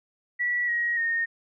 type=tone with pitch steps; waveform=sine; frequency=1945 / 1894 / 1844.3 Hz; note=B6 / A#6 / A#6; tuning=-27 / +27 / -19 cents; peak=-23 dBFS; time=0.39-1.26 s; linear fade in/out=20 ms; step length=290 ms; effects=none